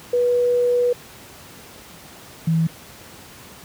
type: tone pair in turn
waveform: sine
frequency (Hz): 488 / 162.85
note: B4 / E3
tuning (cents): -21 / -21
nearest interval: octave + perfect fifth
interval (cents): 1900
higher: first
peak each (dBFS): -15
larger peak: neither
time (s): 0.13-0.93 / 2.47-2.67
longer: first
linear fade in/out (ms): 5
effects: pink hiss -42 dBFS RMS until 3.64 s + high-pass 80 Hz 12 dB/octave